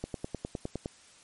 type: click train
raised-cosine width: 2 ms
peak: -20 dBFS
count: 9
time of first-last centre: 0.04-0.859 s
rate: 9.77 Hz
effects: white hiss -57 dBFS RMS until 1.23 s + MP3 48 kbps